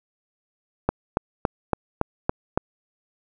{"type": "click train", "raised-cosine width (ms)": 1, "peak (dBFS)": -5, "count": 7, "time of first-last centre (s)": [0.89, 2.575], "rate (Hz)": 3.56, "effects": []}